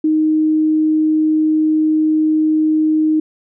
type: tone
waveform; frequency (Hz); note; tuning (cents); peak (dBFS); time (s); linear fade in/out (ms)
sine; 311.1; D#4; 0; -11; 0.04-3.2; 5
effects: none